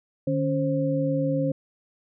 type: tone cluster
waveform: sine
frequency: 150.9 / 278 / 529 Hz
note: D3 / C#4 / C5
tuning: +47 / +5 / +19 cents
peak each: -26 dBFS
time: 0.27-1.52 s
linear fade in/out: 5 ms
effects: none